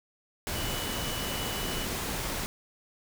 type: tone in noise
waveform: sine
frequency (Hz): 2960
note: F#7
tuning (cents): 0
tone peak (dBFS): -39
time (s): 0.55-1.85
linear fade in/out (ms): 0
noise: pink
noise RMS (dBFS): -33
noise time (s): 0.47-2.46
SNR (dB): -9
effects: none

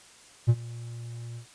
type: tone with ADSR envelope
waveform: triangle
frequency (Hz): 117.8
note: A#2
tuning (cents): +19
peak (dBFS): -12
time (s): 0.47-1.46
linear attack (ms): 26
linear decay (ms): 52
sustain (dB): -22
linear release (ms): 90
effects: white hiss -53 dBFS RMS until 1.54 s + resampled to 22050 Hz

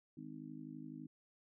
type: harmonic tone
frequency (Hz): 51.91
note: G#1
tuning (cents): 0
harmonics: 3 / 4 / 5 / 6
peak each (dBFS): -53 / -56 / -50 / -52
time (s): 0.17-1.07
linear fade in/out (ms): 5
effects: none

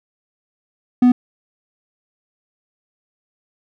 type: tone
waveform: triangle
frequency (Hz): 247.7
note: B3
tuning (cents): +5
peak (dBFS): -6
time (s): 1.02-1.12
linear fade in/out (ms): 5
effects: none

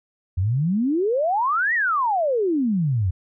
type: exponential two-way sweep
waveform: sine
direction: up then down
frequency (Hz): 85.1 to 1975.5 to 85.1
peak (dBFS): -18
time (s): 0.37-3.11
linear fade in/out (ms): 10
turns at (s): 1.74
effects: none

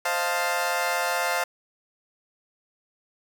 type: chord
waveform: 20% pulse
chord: F dominant seventh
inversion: second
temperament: equal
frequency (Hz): 523.3 / 622.3 / 698.5 / 880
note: C5 / Eb5 / F5 / A5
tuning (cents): 0 / 0 / 0 / 0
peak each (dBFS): -25 / -28 / -22 / -25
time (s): 0.05-1.44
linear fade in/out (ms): 5
effects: none

